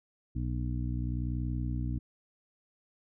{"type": "harmonic tone", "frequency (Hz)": 60.9, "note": "B1", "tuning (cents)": -24, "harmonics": [1, 2, 3, 4, 5], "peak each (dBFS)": [-33, -34, -44, -40, -42], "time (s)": [0.35, 1.99], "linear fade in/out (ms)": 10, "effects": []}